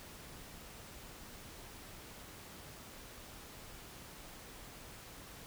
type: silence
effects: pink hiss -52 dBFS RMS until 5.46 s